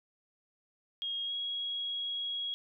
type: tone with pitch glide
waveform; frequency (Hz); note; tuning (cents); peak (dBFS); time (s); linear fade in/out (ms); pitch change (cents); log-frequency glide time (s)
sine; 3264 to 3311; G#7 to G#7; -31 to -6; -33; 1.02-2.54; 0; +25; 1.25-1.32
effects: none